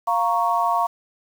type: chord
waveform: sine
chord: Bb minor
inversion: second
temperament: equal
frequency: 698.5 / 932.3 / 1108.7 Hz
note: F5 / Bb5 / Db6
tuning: 0 / 0 / 0 cents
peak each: -22 dBFS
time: 0.07-0.87 s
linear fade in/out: 10 ms
effects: 7-bit